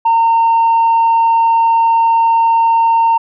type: tone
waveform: sine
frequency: 915 Hz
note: A#5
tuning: 32 cents flat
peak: -6 dBFS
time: 0.05-3.18 s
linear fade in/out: 10 ms
effects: tanh soft clip ceiling -6 dBFS